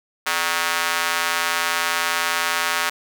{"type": "tone with high-pass filter", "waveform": "square", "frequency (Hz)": 85, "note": "F2", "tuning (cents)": -46, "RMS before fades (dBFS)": -22, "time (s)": [0.26, 2.9], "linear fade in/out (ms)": 10, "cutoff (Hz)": 1300, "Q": 1.2, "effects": []}